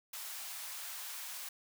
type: high-pass noise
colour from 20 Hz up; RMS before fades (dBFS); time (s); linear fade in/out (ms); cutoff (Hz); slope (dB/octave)
white; -44; 0.13-1.49; 5; 710; 24
effects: none